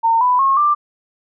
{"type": "tone with pitch steps", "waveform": "sine", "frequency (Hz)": [912, 994.5, 1084.6, 1182.7], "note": ["A#5", "B5", "C#6", "D6"], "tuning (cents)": [-38, 12, -38, 12], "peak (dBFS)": -11, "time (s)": [0.03, 0.75], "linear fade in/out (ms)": 20, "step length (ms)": 180, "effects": []}